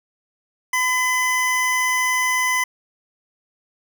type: tone pair together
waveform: square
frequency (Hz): 1011 / 2022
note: B5 / B6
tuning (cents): +40 / +40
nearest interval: octave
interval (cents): 1200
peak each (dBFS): -23 / -20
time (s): 0.73-2.64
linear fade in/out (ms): 5
effects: none